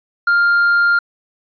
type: tone with tanh clipping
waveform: sine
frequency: 1400 Hz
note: F6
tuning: 4 cents sharp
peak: -11 dBFS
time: 0.27-0.99 s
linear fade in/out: 5 ms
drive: 2 dB
effects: resampled to 11025 Hz